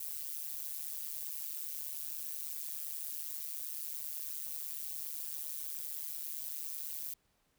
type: noise with amplitude modulation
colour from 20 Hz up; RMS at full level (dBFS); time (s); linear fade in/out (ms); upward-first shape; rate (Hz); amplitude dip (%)
violet; -37; 0-7.14; 5; sine; 150; 100
effects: pink hiss -75 dBFS RMS until 7.58 s

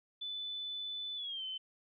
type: tone with pitch glide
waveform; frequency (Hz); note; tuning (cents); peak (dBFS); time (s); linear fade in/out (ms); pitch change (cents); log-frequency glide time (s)
sine; 3498 to 3063; A7 to G7; -11 to -41; -38; 0.21-1.58; 10; -230; 1.16-1.44
effects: none

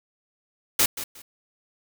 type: noise with echo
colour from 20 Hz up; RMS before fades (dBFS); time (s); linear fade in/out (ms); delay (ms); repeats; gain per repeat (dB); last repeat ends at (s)
white; -19; 0.79-0.86; 5; 180; 2; -13; 1.22
effects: none

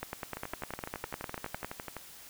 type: two click trains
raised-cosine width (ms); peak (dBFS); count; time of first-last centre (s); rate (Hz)
0.5; -23 / -20; 20 / 17; 0.37-1.967 / 0.03-1.646; 11.9 / 9.9
effects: white hiss -51 dBFS RMS until 2.29 s

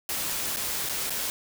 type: noise with dropouts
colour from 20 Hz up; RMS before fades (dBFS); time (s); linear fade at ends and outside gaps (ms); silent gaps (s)
white; -30; 0.09-1.3; 1; 0.562-0.569 / 0.89-0.895 / 1.097-1.104
effects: none

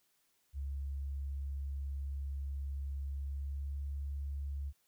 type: tone with pitch glide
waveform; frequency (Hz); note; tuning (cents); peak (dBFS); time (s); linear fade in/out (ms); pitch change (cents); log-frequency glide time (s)
sine; 69.3 to 70.27; C#2 to C#2; 0 to +24; -36; 0.53-4.73; 50; +24; 3.23-3.75
effects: white hiss -75 dBFS RMS until 4.87 s

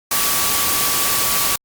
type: tone in noise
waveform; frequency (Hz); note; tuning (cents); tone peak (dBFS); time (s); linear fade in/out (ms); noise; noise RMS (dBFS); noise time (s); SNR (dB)
sine; 1145; D6; -44; -27; 0.11-1.56; 5; white; -18; 0.11-1.56; -12
effects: Opus 48 kbps

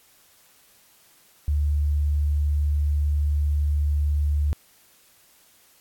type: tone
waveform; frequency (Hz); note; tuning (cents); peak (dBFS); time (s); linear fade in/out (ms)
sine; 73.5; D2; +2; -19; 1.48-4.53; 0
effects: white hiss -57 dBFS RMS until 5.8 s + AAC 64 kbps

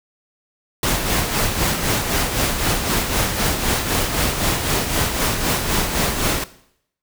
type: noise with tremolo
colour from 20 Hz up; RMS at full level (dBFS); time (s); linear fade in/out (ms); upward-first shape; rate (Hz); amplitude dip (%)
pink; -18; 0.83-6.44; 2; sine; 3.9; 50
effects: noise-tail reverb RT60 0.7 s tail -17 dB re dry

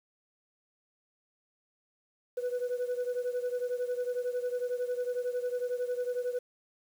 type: beating tone pair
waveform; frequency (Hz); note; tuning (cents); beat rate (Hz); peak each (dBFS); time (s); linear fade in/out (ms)
sine; 490.5 / 501.5; B4 / B4; -12 / +26; 11; -30 / -33; 2.37-6.39; 10
effects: tanh soft clip ceiling -27 dBFS + 9-bit

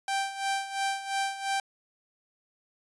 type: tone with tremolo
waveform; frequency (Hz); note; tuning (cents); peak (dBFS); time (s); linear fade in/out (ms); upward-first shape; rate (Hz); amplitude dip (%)
sawtooth; 784; G5; 0; -22; 0.08-1.6; 2; sine; 2.9; 75
effects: resampled to 24000 Hz

